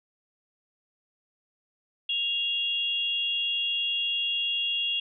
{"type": "tone pair together", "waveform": "sine", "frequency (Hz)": [2794, 3323], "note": ["F7", "G#7"], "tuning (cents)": [0, 0], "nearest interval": "minor third", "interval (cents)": 300, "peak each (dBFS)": -28, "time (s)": [2.09, 5], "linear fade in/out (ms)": 5, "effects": []}